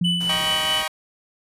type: tone with exponential decay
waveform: sine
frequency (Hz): 174.61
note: F3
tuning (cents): 0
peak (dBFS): -17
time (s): 0.01-0.84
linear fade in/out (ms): 5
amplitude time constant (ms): 180
type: tone with tremolo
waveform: triangle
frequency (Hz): 2986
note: F#7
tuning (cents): +15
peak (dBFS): -18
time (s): 0.04-0.82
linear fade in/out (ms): 10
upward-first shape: sine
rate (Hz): 4.7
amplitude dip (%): 40
type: noise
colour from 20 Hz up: pink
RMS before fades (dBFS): -36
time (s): 0.2-0.84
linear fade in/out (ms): 10
type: chord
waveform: 15% pulse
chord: Eb dominant seventh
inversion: none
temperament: equal with one note detuned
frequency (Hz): 622.3 / 784 / 955.2 / 1108.7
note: Eb5 / G5 / Bb5 / Db6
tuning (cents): 0 / 0 / +42 / 0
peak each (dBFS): -23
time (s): 0.29-0.88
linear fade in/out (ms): 5
effects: high-pass 60 Hz 12 dB/octave + resampled to 32000 Hz